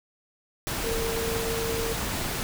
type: tone in noise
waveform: sine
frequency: 455.8 Hz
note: A#4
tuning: 39 cents flat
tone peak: -29 dBFS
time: 0.84-1.93 s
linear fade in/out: 0 ms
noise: pink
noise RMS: -30 dBFS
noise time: 0.67-2.43 s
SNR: -2 dB
effects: none